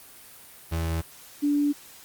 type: tone pair in turn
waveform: 35% pulse / sine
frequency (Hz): 82 / 290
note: E2 / D4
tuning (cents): -9 / -22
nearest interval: octave + minor seventh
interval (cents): 2187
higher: second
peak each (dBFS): -23 / -20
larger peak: second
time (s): 0.71-1.02 / 1.42-1.73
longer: neither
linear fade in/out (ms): 20
effects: white hiss -48 dBFS RMS until 2.04 s + Opus 32 kbps